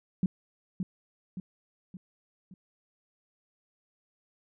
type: tone with echo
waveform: sine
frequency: 184.8 Hz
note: F#3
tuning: 2 cents flat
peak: -22 dBFS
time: 0.23-0.26 s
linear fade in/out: 2 ms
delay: 570 ms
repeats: 4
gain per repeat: -6 dB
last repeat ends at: 2.54 s
effects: none